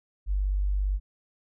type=tone; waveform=sine; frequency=48.81 Hz; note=G1; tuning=7 cents flat; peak=-23 dBFS; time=0.26-1 s; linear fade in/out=50 ms; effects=none